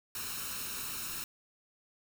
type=noise with comb filter; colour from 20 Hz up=white; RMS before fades=-39 dBFS; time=0.15-1.24 s; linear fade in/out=2 ms; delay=0.74 ms; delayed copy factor=+0.65; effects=none